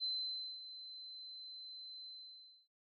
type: tone with ADSR envelope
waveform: sine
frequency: 4062 Hz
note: B7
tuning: 48 cents sharp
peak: -35 dBFS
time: 0-2.68 s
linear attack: 34 ms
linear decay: 560 ms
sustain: -13 dB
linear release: 610 ms
effects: none